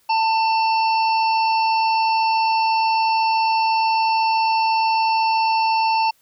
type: harmonic tone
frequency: 893 Hz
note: A5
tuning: 25 cents sharp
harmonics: 1 / 3 / 5 / 6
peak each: -16 / -26 / -30 / -32 dBFS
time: 0.09-6.11 s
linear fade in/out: 10 ms
effects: white hiss -60 dBFS RMS until 6.21 s